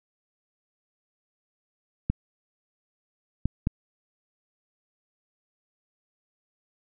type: clicks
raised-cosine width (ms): 5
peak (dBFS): -11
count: 3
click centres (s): 2.1 / 3.456 / 3.671
effects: none